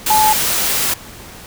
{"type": "tone in noise", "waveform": "sine", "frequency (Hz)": 861, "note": "A5", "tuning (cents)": -38, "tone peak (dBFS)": -10, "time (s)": [0.1, 0.33], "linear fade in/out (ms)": 5, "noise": "white", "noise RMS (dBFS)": -17, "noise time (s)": [0.06, 0.94], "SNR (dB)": 4, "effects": ["pink hiss -36 dBFS RMS until 1.46 s"]}